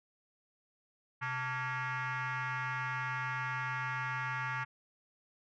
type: tone with frequency modulation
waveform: sine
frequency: 129.2 Hz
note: C3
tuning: 21 cents flat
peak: -32 dBFS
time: 1.21-4.65 s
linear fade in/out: 20 ms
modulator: 510 Hz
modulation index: 3.9
effects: tanh soft clip ceiling -31 dBFS